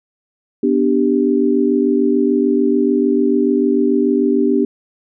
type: chord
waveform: sine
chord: G major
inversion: first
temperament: equal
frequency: 246.9 / 293.7 / 392 Hz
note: B3 / D4 / G4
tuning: 0 / 0 / 0 cents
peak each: -16 dBFS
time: 0.63-4.65 s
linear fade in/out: 5 ms
effects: none